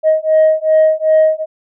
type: beating tone pair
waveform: sine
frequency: 627 / 629.6 Hz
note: D#5 / D#5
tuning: +13 / +20 cents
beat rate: 2.6 Hz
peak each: -10 dBFS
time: 0.03-1.46 s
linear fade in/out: 50 ms
effects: tanh soft clip ceiling -4 dBFS